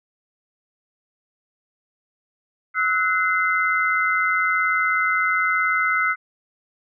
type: tone cluster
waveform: sine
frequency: 1300 / 1481 / 2063 Hz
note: E6 / F#6 / C7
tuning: -24 / +1 / -25 cents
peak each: -22 dBFS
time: 2.74-6.16 s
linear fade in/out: 50 ms
effects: none